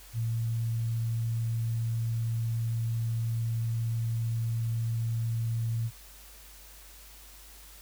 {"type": "tone", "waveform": "sine", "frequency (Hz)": 114.7, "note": "A#2", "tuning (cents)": -28, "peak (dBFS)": -27, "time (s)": [0.13, 5.91], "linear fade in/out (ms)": 50, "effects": ["added 50 Hz sine -52 dBFS peak until 7.81 s", "white hiss -52 dBFS RMS until 7.81 s"]}